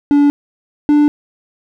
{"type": "tone pair in turn", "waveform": "triangle", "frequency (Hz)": [287.9, 295], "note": ["D4", "D4"], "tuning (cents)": [-34, 8], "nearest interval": "unison", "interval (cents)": 42, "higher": "second", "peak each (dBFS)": -5, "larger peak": "neither", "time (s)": [[0.11, 0.3], [0.89, 1.08]], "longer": "neither", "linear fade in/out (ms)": 0, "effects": []}